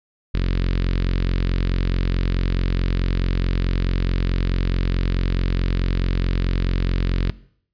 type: tone with notch filter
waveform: sawtooth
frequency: 44.64 Hz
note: F1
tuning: 39 cents sharp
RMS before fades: -20 dBFS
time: 0.34-7.3 s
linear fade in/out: 0 ms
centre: 780 Hz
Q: 0.68
effects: noise-tail reverb RT60 0.6 s tail -19 dB re dry + resampled to 11025 Hz